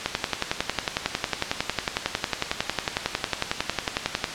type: click train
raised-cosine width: 0.2 ms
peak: -4 dBFS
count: 47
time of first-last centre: 0.06-4.242 s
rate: 11 Hz
effects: white hiss -32 dBFS RMS until 4.34 s + low-pass 5000 Hz 12 dB/octave